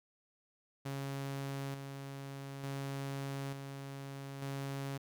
sawtooth tone with tremolo, 137.8 Hz, C#3, 10 cents flat, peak -34 dBFS, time 0.85-4.98 s, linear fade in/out 10 ms, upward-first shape square, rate 0.56 Hz, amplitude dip 45%, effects none

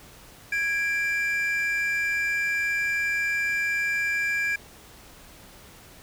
triangle tone pair together, 1651 / 2354 Hz, G#6 / D7, -11 / +3 cents, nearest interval tritone, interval 614 cents, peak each -24 dBFS, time 0.52-4.56 s, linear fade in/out 5 ms, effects tanh soft clip ceiling -14 dBFS + pink hiss -49 dBFS RMS until 6.02 s

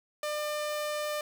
sawtooth tone, 599 Hz, D5, 34 cents sharp, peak -27 dBFS, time 0.23-1.21 s, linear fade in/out 2 ms, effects none

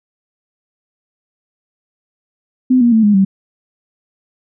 sine tone with pitch steps, 255.1 / 238 / 222.1 / 207.2 / 193.33 Hz, C4 / A#3 / A3 / G#3 / G3, -44 / +36 / +16 / -4 / -24 cents, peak -7 dBFS, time 2.7-3.25 s, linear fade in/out 10 ms, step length 110 ms, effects none

